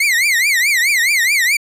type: tone with vibrato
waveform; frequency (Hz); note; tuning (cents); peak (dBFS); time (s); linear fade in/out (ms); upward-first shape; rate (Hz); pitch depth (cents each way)
40% pulse; 2093; C7; 0; -11; 0-1.57; 5; triangle; 4.7; 260
effects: resampled to 32000 Hz